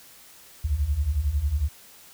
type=beating tone pair; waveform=sine; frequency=65.3 / 76.3 Hz; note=C2 / D#2; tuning=-3 / -33 cents; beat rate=11 Hz; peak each=-27 / -23 dBFS; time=0.64-1.69 s; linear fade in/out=10 ms; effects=white hiss -50 dBFS RMS until 2.13 s